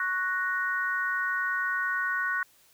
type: chord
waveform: sine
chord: F# major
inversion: second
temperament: equal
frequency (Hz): 1108.7 / 1480 / 1864.7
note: C#6 / F#6 / A#6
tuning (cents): 0 / 0 / 0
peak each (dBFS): -33 / -28 / -32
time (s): 0-2.43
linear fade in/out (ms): 2
effects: white hiss -61 dBFS RMS until 2.73 s